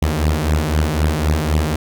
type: beating tone pair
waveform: sawtooth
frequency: 74.7 / 78.6 Hz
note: D2 / D#2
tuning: +30 / +18 cents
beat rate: 3.9 Hz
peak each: -14 dBFS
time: 0.02-1.76 s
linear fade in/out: 5 ms
effects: none